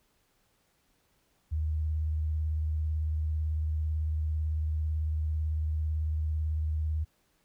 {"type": "tone with vibrato", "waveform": "sine", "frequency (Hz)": 77.6, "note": "D#2", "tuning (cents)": -4, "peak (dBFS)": -27, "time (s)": [1.51, 7.05], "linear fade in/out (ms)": 20, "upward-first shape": "triangle", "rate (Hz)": 18, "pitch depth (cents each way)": 43, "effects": ["pink hiss -71 dBFS RMS until 7.44 s"]}